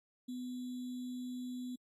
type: tone with sample-and-hold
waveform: sine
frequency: 249.7 Hz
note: B3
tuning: 19 cents sharp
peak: -39 dBFS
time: 0.28-1.76 s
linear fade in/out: 10 ms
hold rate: 3675 Hz
effects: AAC 64 kbps